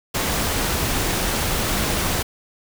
pink noise, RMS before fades -22 dBFS, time 0.14-2.23 s, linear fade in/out 10 ms, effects none

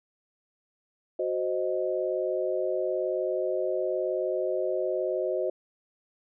sine chord, C diminished, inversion second, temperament equal, 370 / 523.3 / 622.3 Hz, Gb4 / C5 / Eb5, 0 / 0 / 0 cents, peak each -30 dBFS, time 1.19-5.5 s, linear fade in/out 5 ms, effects none

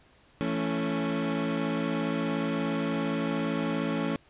30% pulse chord, A major, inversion second, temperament equal with one note detuned, 166.92 / 220 / 277.2 Hz, E3 / A3 / C#4, +22 / 0 / 0 cents, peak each -30 / -29 / -28 dBFS, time 0.41-4.16 s, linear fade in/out 0 ms, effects pink hiss -60 dBFS RMS until 4.29 s + resampled to 8000 Hz

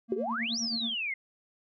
triangle tone with tremolo, 230 Hz, A#3, 23 cents flat, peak -29 dBFS, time 0.08-0.95 s, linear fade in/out 50 ms, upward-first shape triangle, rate 9.4 Hz, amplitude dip 85%
sine tone with exponential decay, 380 Hz, F#4, 46 cents sharp, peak -21 dBFS, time 0.12-0.22 s, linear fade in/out 2 ms, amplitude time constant 20 ms
sine exponential two-way sweep, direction up then down, 383.3 to 5900 to 2058 Hz, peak -30 dBFS, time 0.16-1.14 s, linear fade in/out 5 ms, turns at 0.59 s
effects none

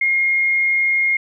sine tone, 2139 Hz, C7, 38 cents sharp, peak -14 dBFS, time 0.01-1.17 s, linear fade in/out 5 ms, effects none

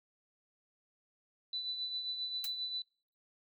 sine tone with tremolo, 3985 Hz, B7, 15 cents sharp, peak -34 dBFS, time 1.53-2.82 s, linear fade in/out 2 ms, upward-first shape triangle, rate 7.5 Hz, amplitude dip 55%
blue noise with exponential decay, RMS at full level -35 dBFS, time 2.44-2.52 s, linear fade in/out 2 ms, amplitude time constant 16 ms
effects noise-tail reverb RT60 0.5 s tail -24 dB re dry

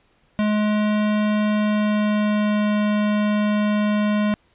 square tone with pitch glide, 211 to 209.4 Hz, G#3 to G#3, +28 to +15 cents, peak -18 dBFS, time 0.39-4.34 s, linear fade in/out 0 ms, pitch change -13 cents, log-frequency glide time 1.54-2.75 s, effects pink hiss -61 dBFS RMS until 4.54 s + resampled to 8000 Hz

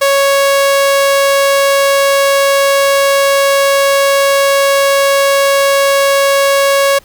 sawtooth tone, 554.4 Hz, C#5, in tune, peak -4 dBFS, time 0.01-6.99 s, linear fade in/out 10 ms, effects pink hiss -45 dBFS RMS until 7.04 s

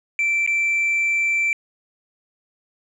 sine tone with dropouts, 2339 Hz, D7, 8 cents flat, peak -15 dBFS, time 0.19-1.53 s, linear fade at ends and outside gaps 1 ms, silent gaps 0.464-0.475 s, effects tanh soft clip ceiling -16 dBFS

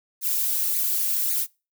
violet noise with flanger, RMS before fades -24 dBFS, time 0.21-1.47 s, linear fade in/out 50 ms, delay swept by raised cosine 0.45 to 4.55 ms, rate 1.8 Hz, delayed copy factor +1, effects noise-tail reverb RT60 0.3 s tail -25 dB re dry

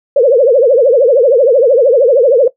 sine tone with vibrato, 510 Hz, C5, 44 cents flat, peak -4 dBFS, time 0.16-2.48 s, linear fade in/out 5 ms, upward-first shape triangle, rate 13 Hz, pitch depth 270 cents each way, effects noise-tail reverb RT60 0.1 s tail -17 dB re dry

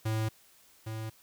square tone pair in turn, 110 / 110.44 Hz, A2 / A2, 0 / +7 cents, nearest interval unison, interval 7 cents, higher second, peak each -29 / -36 dBFS, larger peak first, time 0.05-0.29 / 0.86-1.1 s, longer neither, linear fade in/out 10 ms, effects white hiss -61 dBFS RMS until 1.22 s

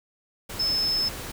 sine tone in noise, 5230 Hz, E8, 15 cents flat, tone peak -22 dBFS, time 0.59-1.09 s, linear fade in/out 10 ms, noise pink, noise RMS -36 dBFS, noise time 0.49-1.32 s, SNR +11 dB, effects none

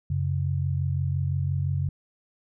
sine tone pair together, 92 / 137.84 Hz, F#2 / C#3, -9 / -9 cents, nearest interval perfect fifth, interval 700 cents, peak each -26 dBFS, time 0.1-1.89 s, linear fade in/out 5 ms, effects none

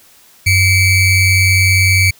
square ring-modulated tone, 1105 Hz, C#6, 6 cents flat, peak -6 dBFS, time 0.46-2.11 s, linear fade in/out 10 ms, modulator 1200 Hz, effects white hiss -46 dBFS RMS until 2.19 s

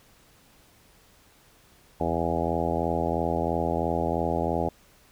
harmonic tone with a mistuned harmonic, 83 Hz, E2, 12 cents sharp, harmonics 1 / 2 / 3 / 4 / 5 / 6 / 7 / 8 / 9 / 10, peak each -33 / -33 / -33 / -33 / -33 / -33 / -33 / -33 / -33 / -33 dBFS, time 2-4.69 s, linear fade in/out 5 ms, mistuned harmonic 1, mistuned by -100 cents, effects pink hiss -58 dBFS RMS until 5.11 s

